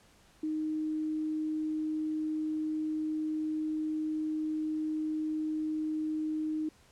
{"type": "tone", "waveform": "sine", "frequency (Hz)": 310.4, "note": "D#4", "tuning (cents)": -4, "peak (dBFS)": -30, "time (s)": [0.43, 6.69], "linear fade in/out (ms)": 5, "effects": ["pink hiss -62 dBFS RMS until 6.91 s", "low-pass 10000 Hz 12 dB/octave"]}